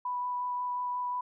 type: tone with vibrato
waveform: sine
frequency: 987.8 Hz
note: B5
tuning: in tune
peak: -30 dBFS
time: 0.05-1.21 s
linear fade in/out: 5 ms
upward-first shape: sine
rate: 5.6 Hz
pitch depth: 8 cents each way
effects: none